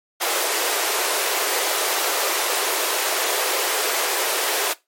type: high-pass noise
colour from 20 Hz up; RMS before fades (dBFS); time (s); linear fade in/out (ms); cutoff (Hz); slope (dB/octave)
pink; -22; 0.2-4.74; 20; 370; 48
effects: noise-tail reverb RT60 0.2 s tail -19 dB re dry + MP3 64 kbps